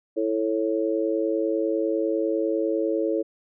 harmonic tone, 110 Hz, A2, in tune, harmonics 3 / 4 / 5, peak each -25 / -26 / -27 dBFS, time 0.16-3.23 s, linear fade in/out 20 ms, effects none

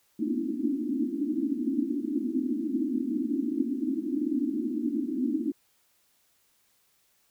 pink band-pass noise, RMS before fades -29 dBFS, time 0.19-5.52 s, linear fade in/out 5 ms, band 230 to 330 Hz, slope 96 dB/octave, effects white hiss -68 dBFS RMS until 7.3 s

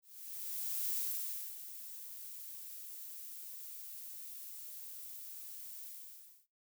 violet noise with ADSR envelope, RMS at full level -36 dBFS, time 0.02-6.47 s, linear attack 910 ms, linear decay 630 ms, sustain -12 dB, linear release 610 ms, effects noise-tail reverb RT60 0.3 s tail -23 dB re dry

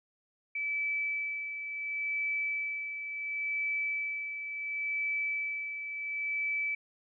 sine tone with tremolo, 2307 Hz, D7, 31 cents flat, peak -29 dBFS, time 0.55-6.75 s, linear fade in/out 5 ms, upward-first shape sine, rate 0.71 Hz, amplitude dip 55%, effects none

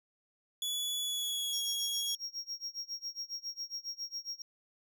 sawtooth tone with pitch glide, 3413 to 3318 Hz, G#7 to G#7, +47 to -2 cents, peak -30 dBFS, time 0.62-2.15 s, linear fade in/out 2 ms, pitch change -49 cents, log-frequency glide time 1.03-1.63 s
triangle tone with tremolo, 5588 Hz, F8, in tune, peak -34 dBFS, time 1.53-4.42 s, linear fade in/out 2 ms, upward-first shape sine, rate 7.3 Hz, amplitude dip 95%
effects none

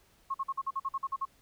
sine tone bursts, 1085 Hz, C#6, 37 cents flat, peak -29 dBFS, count 11, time 0.3-1.254 s, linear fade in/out 10 ms, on 44 ms, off 47 ms, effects pink hiss -65 dBFS RMS until 1.41 s

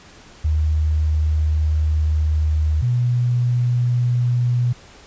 sine tone pair in turn, 77.1 / 122.04 Hz, D#2 / B2, -15 / -20 cents, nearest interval minor sixth, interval 795 cents, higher second, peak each -15 / -15 dBFS, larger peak neither, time 0.44-2.82 / 2.82-4.73 s, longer first, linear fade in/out 10 ms, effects pink hiss -45 dBFS RMS until 5.06 s + resampled to 16000 Hz

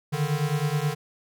square beating tone pair, 143.9 / 153.3 Hz, D3 / D#3, -35 / -25 cents, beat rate 9.4 Hz, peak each -27 dBFS, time 0.12-0.95 s, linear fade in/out 20 ms, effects none

